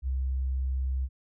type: tone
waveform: sine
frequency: 65.41 Hz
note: C2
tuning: in tune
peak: -26 dBFS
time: 0.02-1.09 s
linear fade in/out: 50 ms
effects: none